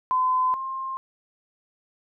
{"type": "tone pair in turn", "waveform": "sine", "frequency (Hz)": [1021, 1059.5], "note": ["C6", "C6"], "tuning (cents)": [-43, 21], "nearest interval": "minor second", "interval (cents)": 64, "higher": "second", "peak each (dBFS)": [-19, -28], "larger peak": "first", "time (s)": [[0.11, 0.54], [0.54, 0.97]], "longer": "neither", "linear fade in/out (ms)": 0, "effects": []}